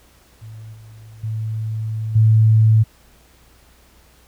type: tone with level steps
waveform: sine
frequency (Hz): 110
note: A2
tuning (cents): 0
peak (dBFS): -33 / -38 / -21 / -9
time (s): 0.41-2.84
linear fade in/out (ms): 20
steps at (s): 0.73 / 1.23 / 2.15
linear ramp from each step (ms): 10
effects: added 60 Hz sine -53 dBFS peak until 4.27 s + pink hiss -53 dBFS RMS until 4.27 s